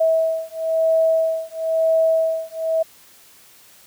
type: beating tone pair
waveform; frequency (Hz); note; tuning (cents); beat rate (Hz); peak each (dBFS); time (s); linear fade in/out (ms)
sine; 647 / 648; E5 / E5; -32 / -30; 1; -19; 0-2.83; 10
effects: white hiss -49 dBFS RMS until 3.86 s + high-pass 60 Hz 12 dB/octave